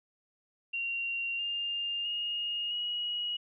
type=tone with pitch steps; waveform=sine; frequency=2760 / 2807 / 2854 / 2902 Hz; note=F7 / F7 / F7 / F#7; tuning=-21 / +8 / +37 / -34 cents; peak=-31 dBFS; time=0.73-3.37 s; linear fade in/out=10 ms; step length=660 ms; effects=none